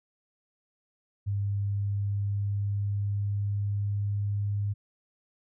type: tone with pitch glide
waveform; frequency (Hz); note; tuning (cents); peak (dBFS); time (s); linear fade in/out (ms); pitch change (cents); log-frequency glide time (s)
sine; 100.6 to 101.89; G2 to G#2; +45 to -33; -26; 1.26-4.74; 20; +22; 1.46-4.34
effects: none